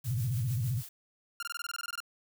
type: noise with tremolo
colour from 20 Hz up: blue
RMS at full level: -44 dBFS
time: 0.04-0.89 s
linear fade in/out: 5 ms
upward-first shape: sine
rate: 6.7 Hz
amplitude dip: 50%
type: tone with vibrato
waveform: sine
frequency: 120.2 Hz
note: B2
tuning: 46 cents flat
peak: -28 dBFS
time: 0.04-0.83 s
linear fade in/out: 50 ms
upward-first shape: square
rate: 15 Hz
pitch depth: 180 cents each way
type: tone bursts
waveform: sawtooth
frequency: 1396.9 Hz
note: F6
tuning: in tune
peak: -31 dBFS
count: 13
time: 1.4-2.003 s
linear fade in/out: 2 ms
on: 27 ms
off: 21 ms
effects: none